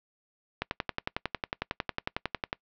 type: click train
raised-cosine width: 0.3 ms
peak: -12 dBFS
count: 22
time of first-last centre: 0.62-2.529 s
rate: 11 Hz
effects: noise-tail reverb RT60 0.1 s tail -25 dB re dry + low-pass 4000 Hz 12 dB/octave